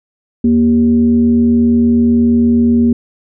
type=tone with frequency modulation; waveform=sine; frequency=236.7 Hz; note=A#3; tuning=27 cents sharp; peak=-7 dBFS; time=0.44-2.93 s; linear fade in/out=5 ms; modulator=155 Hz; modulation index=0.42; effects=none